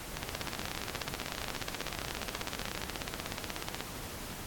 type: two click trains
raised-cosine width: 0.2 ms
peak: -17 / -18 dBFS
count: 61 / 38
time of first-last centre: 0.17-3.806 / 0.35-2.817 s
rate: 16.5 / 15 Hz
effects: pink hiss -43 dBFS RMS until 4.46 s + AAC 64 kbps